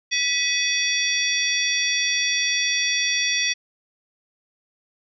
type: tone cluster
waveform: sine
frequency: 1964 / 2524 / 3439 / 4582 / 5700 Hz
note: B6 / D#7 / A7 / D8 / F8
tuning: -10 / +24 / -40 / -44 / +34 cents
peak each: -26 dBFS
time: 0.11-3.54 s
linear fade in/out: 20 ms
effects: none